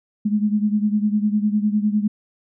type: beating tone pair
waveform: sine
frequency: 207.7 / 217.6 Hz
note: G#3 / A3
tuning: 0 / -19 cents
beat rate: 9.9 Hz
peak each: -18 / -22 dBFS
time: 0.25-2.08 s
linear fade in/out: 10 ms
effects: none